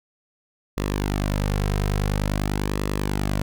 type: tone with flanger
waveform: sawtooth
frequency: 50.1 Hz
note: G1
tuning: 38 cents sharp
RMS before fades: -24 dBFS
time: 0.77-3.42 s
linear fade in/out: 5 ms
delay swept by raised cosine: 1.3 to 3.5 ms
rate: 0.48 Hz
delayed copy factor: -0.55
effects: none